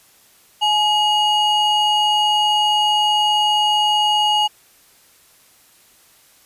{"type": "ring-modulated tone", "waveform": "triangle", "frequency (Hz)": 1864.7, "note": "A#6", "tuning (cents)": 0, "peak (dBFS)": -9, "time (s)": [0.61, 4.48], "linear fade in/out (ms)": 20, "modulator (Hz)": 1020, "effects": ["white hiss -52 dBFS RMS until 6.45 s", "resampled to 32000 Hz"]}